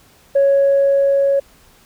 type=tone with level ramp; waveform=sine; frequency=554.4 Hz; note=C#5; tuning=in tune; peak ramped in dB=-8 to -11 dBFS; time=0.35-1.4 s; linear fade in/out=10 ms; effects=tanh soft clip ceiling -7 dBFS + pink hiss -50 dBFS RMS until 1.85 s